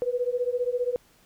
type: beating tone pair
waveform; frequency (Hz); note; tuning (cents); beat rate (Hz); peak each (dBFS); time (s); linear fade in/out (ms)
sine; 484.5 / 499.5; B4 / B4; -33 / +20; 15; -27; 0.02-0.96; 0
effects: pink hiss -60 dBFS RMS until 1.25 s